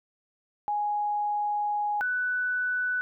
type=tone pair in turn; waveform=sine; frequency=830.6 / 1491.1 Hz; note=G#5 / F#6; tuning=0 / +13 cents; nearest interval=minor seventh; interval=1013 cents; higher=second; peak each=-25 dBFS; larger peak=neither; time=0.68-2.01 / 2.01-3.01 s; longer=first; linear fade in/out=0 ms; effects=none